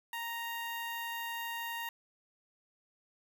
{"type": "tone with notch filter", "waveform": "10% pulse", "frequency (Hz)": 932.3, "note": "A#5", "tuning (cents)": 0, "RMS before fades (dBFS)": -39, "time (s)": [0.13, 1.89], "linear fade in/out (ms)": 2, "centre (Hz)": 5100, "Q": 0.66, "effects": ["11-bit"]}